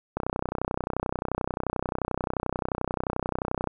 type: click train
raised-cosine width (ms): 1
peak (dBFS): -13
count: 111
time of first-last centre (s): 0.17-3.673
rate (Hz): 31.4
effects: none